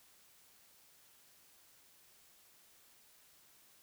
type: silence
effects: white hiss -65 dBFS RMS until 3.82 s